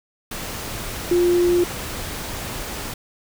sine tone in noise, 351.4 Hz, F4, 11 cents sharp, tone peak -14 dBFS, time 1.11-1.64 s, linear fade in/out 5 ms, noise pink, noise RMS -30 dBFS, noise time 0.31-2.94 s, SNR +13 dB, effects none

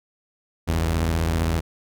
sawtooth tone pair together, 48.66 / 82 Hz, G1 / E2, -12 / -9 cents, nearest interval major sixth, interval 903 cents, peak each -23 / -17 dBFS, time 0.67-1.61 s, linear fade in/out 20 ms, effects none

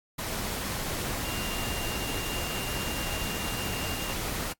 sine tone in noise, 2794 Hz, F7, in tune, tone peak -38 dBFS, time 1.24-4.14 s, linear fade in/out 10 ms, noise pink, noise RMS -33 dBFS, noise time 0.18-4.53 s, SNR -8 dB, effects noise-tail reverb RT60 0.1 s tail -22 dB re dry + AAC 64 kbps

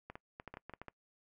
clicks, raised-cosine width 0.5 ms, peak -30 dBFS, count 10, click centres 0.1 / 0.155 / 0.399 / 0.477 / 0.54 / 0.571 / 0.696 / 0.737 / 0.816 / 0.883 s, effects noise-tail reverb RT60 0.1 s tail -23 dB re dry

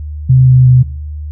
sine tone with pitch steps, 129.6 / 128.19 / 126.79 Hz, C3 / C3 / B2, -16 / -35 / +46 cents, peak -3 dBFS, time 0.29-0.83 s, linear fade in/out 10 ms, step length 180 ms, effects noise-tail reverb RT60 0.7 s tail -23 dB re dry + added 75 Hz sine -20 dBFS peak until 1.31 s

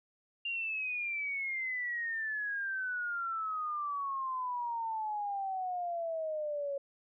sine exponential sweep, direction down, 2799 to 553 Hz, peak -33 dBFS, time 0.45-6.78 s, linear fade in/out 5 ms, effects none

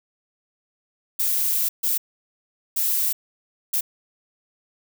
violet noise bursts at uneven times, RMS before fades -22 dBFS, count 4, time 1.19-1.69 / 1.83-1.98 / 2.76-3.13 / 3.73-3.81 s, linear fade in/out 10 ms, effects none

